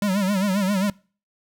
square tone with vibrato, 196 Hz, G3, in tune, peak -20 dBFS, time 0.02-0.9 s, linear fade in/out 2 ms, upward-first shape sine, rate 7.5 Hz, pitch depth 110 cents each way, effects noise-tail reverb RT60 0.4 s tail -24 dB re dry

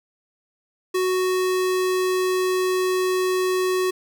square tone, 370 Hz, F#4, in tune, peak -20 dBFS, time 0.94-3.91 s, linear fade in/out 10 ms, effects none

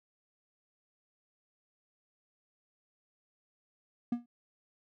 triangle tone with exponential decay, 239.5 Hz, A#3, 47 cents sharp, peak -23 dBFS, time 4.12-4.26 s, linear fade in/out 5 ms, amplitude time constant 29 ms, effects none

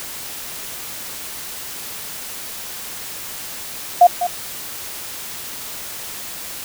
sine tone with echo, 708 Hz, F5, 23 cents sharp, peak -4 dBFS, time 4.01-4.07 s, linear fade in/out 5 ms, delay 200 ms, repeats 1, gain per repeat -12 dB, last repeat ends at 4.27 s, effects white hiss -31 dBFS RMS until 6.64 s

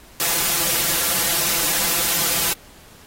white noise with comb filter, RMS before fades -20 dBFS, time 0.2-2.53 s, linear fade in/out 0 ms, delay 5.9 ms, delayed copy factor +0.7, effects pink hiss -47 dBFS RMS until 3.06 s + AAC 48 kbps

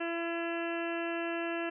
harmonic tone, 336.8 Hz, E4, 37 cents sharp, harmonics 1 / 2 / 3 / 4 / 5 / 6 / 7 / 8 / 9, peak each -35 / -38 / -46 / -44 / -41 / -49 / -50 / -42 / -52 dBFS, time 0-1.7 s, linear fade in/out 10 ms, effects none

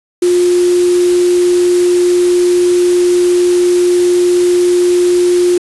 sine tone in noise, 355.1 Hz, F4, 29 cents sharp, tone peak -7 dBFS, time 0.22-5.58 s, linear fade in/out 5 ms, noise white, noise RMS -24 dBFS, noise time 0.22-5.58 s, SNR +14 dB, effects resampled to 24000 Hz

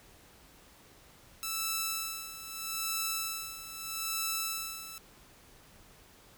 5% pulse tone with tremolo, 1318.5 Hz, E6, in tune, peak -19 dBFS, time 1.43-4.98 s, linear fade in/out 0 ms, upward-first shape sine, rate 0.79 Hz, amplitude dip 75%, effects pink hiss -58 dBFS RMS until 6.37 s

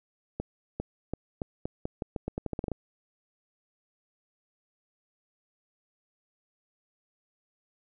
accelerating click train, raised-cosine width 2 ms, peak -18 dBFS, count 16, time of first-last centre 0.4-2.717 s, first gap 400 ms, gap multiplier 0.84, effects none

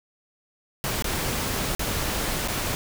pink noise with dropouts, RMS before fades -27 dBFS, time 0.84-2.75 s, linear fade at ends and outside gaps 0 ms, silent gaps 1.023-1.043 / 1.75-1.794 / 2.476-2.483 s, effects none

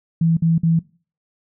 sine tone bursts, 164.81 Hz, E3, in tune, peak -13 dBFS, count 3, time 0.21-0.792 s, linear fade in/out 5 ms, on 160 ms, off 51 ms, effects noise-tail reverb RT60 0.4 s tail -21 dB re dry

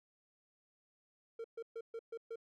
triangle tone bursts, 456.9 Hz, A#4, 35 cents flat, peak -39 dBFS, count 6, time 1.39-2.358 s, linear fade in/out 5 ms, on 53 ms, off 130 ms, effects none

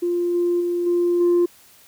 sine tone with level steps, 349.2 Hz, F4, in tune, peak -18 / -16 / -19 / -15 / -12 dBFS, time 0.02-1.46 s, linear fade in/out 10 ms, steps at 0.34 / 0.6 / 0.86 / 1.2 s, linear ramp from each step 10 ms, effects tanh soft clip ceiling -12 dBFS + white hiss -51 dBFS RMS until 1.87 s

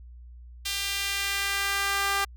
sawtooth tone with high-pass filter sweep, 397.1 Hz, G4, 22 cents sharp, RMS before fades -28 dBFS, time 0.65-2.25 s, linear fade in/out 10 ms, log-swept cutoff 3200 to 1100 Hz, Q 1.3, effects added 60 Hz sine -43 dBFS peak until 2.36 s

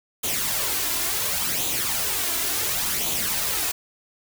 white noise with flanger, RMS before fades -25 dBFS, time 0.23-3.72 s, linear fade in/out 10 ms, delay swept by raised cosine 0.28 to 2.98 ms, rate 0.7 Hz, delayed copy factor +0.55, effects none

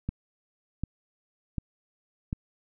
click train, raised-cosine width 5 ms, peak -17 dBFS, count 4, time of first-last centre 0.09-2.329 s, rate 1.34 Hz, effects none

